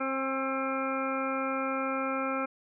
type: harmonic tone with a mistuned harmonic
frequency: 266.5 Hz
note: C4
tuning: 32 cents sharp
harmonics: 1 / 2 / 3 / 4 / 5 / 6 / 8 / 9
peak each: -34 / -34 / -40 / -40 / -33 / -44 / -45 / -40 dBFS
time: 0-2.46 s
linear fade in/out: 10 ms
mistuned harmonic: 3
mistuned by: +20 cents
effects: none